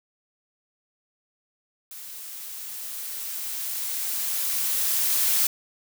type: noise with level ramp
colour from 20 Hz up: blue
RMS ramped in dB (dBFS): -40 to -21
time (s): 1.91-5.47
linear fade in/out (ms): 2
effects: none